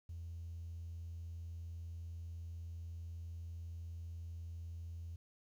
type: tone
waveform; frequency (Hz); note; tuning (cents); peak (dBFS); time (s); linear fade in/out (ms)
triangle; 83.9; E2; +31; -40; 0.09-5.16; 5
effects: tanh soft clip ceiling -41 dBFS + 12-bit